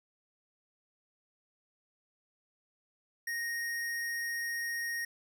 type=tone; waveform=square; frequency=1865 Hz; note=A#6; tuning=in tune; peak=-34 dBFS; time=3.27-5.05 s; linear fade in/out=5 ms; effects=none